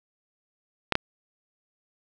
clicks, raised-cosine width 0.3 ms, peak -5 dBFS, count 2, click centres 0.923 / 0.954 s, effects none

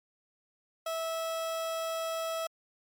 30% pulse tone, 653 Hz, E5, 17 cents flat, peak -29 dBFS, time 0.86-2.47 s, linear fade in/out 5 ms, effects MP3 96 kbps

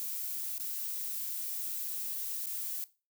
violet noise with dropouts, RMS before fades -37 dBFS, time 0-2.84 s, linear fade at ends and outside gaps 0 ms, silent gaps 0.581-0.598 / 2.46-2.468 s, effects noise-tail reverb RT60 0.3 s tail -18 dB re dry

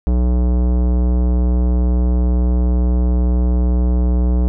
sine tone with tanh clipping, 61.1 Hz, B1, 18 cents flat, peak -14 dBFS, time 0.07-4.48 s, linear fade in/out 0 ms, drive 18 dB, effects none

